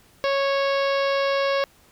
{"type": "harmonic tone", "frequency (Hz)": 552, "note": "C#5", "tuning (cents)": -7, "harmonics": [1, 2, 3, 4, 5, 6, 7, 8, 9, 10], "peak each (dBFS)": [-21, -27, -31, -33, -35, -37, -38, -39, -40, -41], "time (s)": [0.24, 1.64], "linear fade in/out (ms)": 0, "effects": ["pink hiss -56 dBFS RMS until 1.91 s"]}